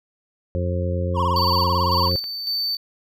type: harmonic tone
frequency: 88.6 Hz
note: F2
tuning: 25 cents sharp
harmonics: 1 / 2 / 3 / 4 / 5 / 6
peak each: -22 / -29 / -36 / -33 / -34 / -28 dBFS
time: 0.55-2.16 s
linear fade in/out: 0 ms
type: tone with vibrato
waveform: triangle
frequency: 1018 Hz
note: C6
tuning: 48 cents flat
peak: -18 dBFS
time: 1.14-2.11 s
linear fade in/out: 50 ms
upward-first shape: sine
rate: 18 Hz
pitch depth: 160 cents each way
type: tone with tremolo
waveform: triangle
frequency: 4555 Hz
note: C#8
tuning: 46 cents sharp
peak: -20 dBFS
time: 1.36-2.77 s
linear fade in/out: 2 ms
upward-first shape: square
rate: 1.8 Hz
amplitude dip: 50%
type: clicks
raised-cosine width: 0.3 ms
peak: -26 dBFS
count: 3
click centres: 2.074 / 2.115 / 2.241 s
effects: none